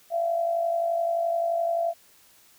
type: tone with amplitude modulation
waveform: sine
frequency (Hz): 675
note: E5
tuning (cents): +41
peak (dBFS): -20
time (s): 0.1-1.94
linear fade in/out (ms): 50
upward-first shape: sine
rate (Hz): 51.6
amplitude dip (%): 55
effects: white hiss -57 dBFS RMS until 2.58 s